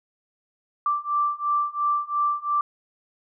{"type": "beating tone pair", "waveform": "sine", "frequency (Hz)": [1172, 1174.9], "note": ["D6", "D6"], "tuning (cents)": [-4, 0], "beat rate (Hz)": 2.9, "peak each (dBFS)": [-25, -24], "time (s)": [0.86, 2.61], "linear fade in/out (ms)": 2, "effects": []}